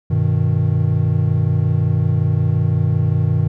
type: chord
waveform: triangle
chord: G augmented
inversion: none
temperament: equal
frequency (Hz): 98 / 123.47 / 155.56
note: G2 / B2 / D#3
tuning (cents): 0 / 0 / 0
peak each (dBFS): -16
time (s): 0.1-3.48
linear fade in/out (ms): 10
effects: none